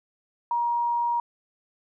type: tone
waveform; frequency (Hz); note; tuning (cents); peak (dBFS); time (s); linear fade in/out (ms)
sine; 948; A#5; +29; -22; 0.51-1.2; 2
effects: none